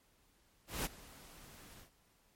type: noise with ADSR envelope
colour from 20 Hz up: pink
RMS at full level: -36 dBFS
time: 0.67-1.9 s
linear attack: 180 ms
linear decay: 25 ms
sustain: -20 dB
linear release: 100 ms
effects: pink hiss -71 dBFS RMS until 2.35 s + MP3 64 kbps